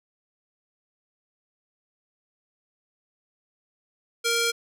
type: tone with band-pass filter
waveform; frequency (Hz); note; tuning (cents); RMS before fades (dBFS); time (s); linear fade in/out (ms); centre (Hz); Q
square; 466.2; A#4; 0; -24; 4.24-4.52; 20; 5100; 0.54
effects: none